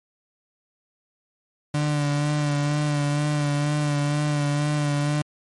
35% pulse tone with vibrato, 146.83 Hz, D3, in tune, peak -19 dBFS, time 1.74-5.22 s, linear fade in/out 5 ms, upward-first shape sine, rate 2.1 Hz, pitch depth 28 cents each way, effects MP3 48 kbps

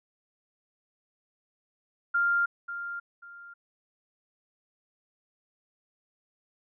sine tone with echo, 1396.9 Hz, F6, in tune, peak -22 dBFS, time 2.14-2.46 s, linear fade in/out 10 ms, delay 540 ms, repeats 2, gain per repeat -11 dB, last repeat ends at 3.54 s, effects none

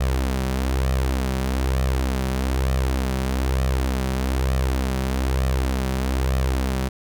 sawtooth tone with flanger, 65.41 Hz, C2, in tune, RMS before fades -22 dBFS, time 0-6.89 s, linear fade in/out 10 ms, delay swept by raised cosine 1.6 to 5.3 ms, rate 1.1 Hz, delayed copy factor +0.55, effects none

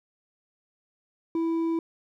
sine tone with hard clipping, 329.6 Hz, E4, in tune, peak -25 dBFS, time 1.35-1.79 s, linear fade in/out 2 ms, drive 4 dB, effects none

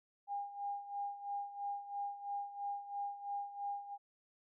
sine tone with tremolo, 808 Hz, G#5, 48 cents flat, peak -36 dBFS, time 0.27-3.98 s, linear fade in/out 50 ms, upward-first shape sine, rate 3 Hz, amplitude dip 75%, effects none

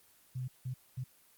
sine tone bursts at uneven times, 127.7 Hz, C3, 42 cents flat, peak -35 dBFS, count 3, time 0.35-0.48 / 0.65-0.74 / 0.97-1.04 s, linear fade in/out 10 ms, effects white hiss -64 dBFS RMS until 1.37 s + Opus 24 kbps

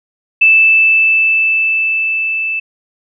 sine tone with level ramp, 2637 Hz, E7, in tune, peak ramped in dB -4 to -15 dBFS, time 0.41-2.6 s, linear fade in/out 10 ms, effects none

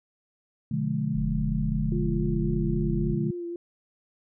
sine chord, B diminished seventh, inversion none, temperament just, 123.47 / 148.16 / 177.8 / 213.4 Hz, B2 / D3 / F3 / Ab3, 0 / +16 / +31 / +47 cents, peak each -33 / -28 / -33 / -29 dBFS, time 0.71-3.31 s, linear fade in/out 5 ms
sine tone, 43.65 Hz, F1, in tune, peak -29 dBFS, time 1.13-3.17 s, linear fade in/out 50 ms
sine tone with vibrato, 347.1 Hz, F4, 11 cents flat, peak -31 dBFS, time 1.92-3.56 s, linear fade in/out 2 ms, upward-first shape sine, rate 3.7 Hz, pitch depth 26 cents each way
effects none

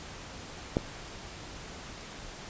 clicks, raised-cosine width 2 ms, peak -11 / -29 dBFS, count 2, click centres 0.769 / 0.785 s, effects pink hiss -44 dBFS RMS until 2.49 s + resampled to 16000 Hz

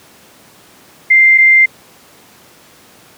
sine tone pair in turn, 2093 / 2093 Hz, C7 / C7, 0 / 0 cents, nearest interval unison, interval 0 cents, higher neither, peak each -4 dBFS, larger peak neither, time 1.1-1.38 / 1.38-1.66 s, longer neither, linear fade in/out 10 ms, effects pink hiss -43 dBFS RMS until 3.17 s + high-pass 150 Hz 12 dB/octave

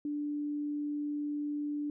sine tone, 293.7 Hz, D4, in tune, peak -32 dBFS, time 0.05-1.9 s, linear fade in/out 2 ms, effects none

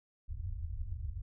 white low-pass noise, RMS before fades -39 dBFS, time 0.28-1.22 s, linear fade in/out 10 ms, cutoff 100 Hz, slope 48 dB/octave, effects none

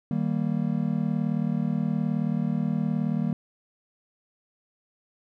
triangle chord, Eb major, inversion none, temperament just, 155.56 / 194.45 / 233.3 Hz, Eb3 / G3 / Bb3, 0 / -14 / +2 cents, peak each -26 dBFS, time 0.11-3.33 s, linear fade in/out 2 ms, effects none

